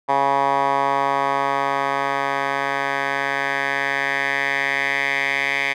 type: tone with band-pass filter sweep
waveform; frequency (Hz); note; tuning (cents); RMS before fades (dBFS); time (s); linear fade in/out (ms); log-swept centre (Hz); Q
10% pulse; 138.59; C#3; 0; -21; 0.08-5.74; 20; 970 to 2200; 3.2
effects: none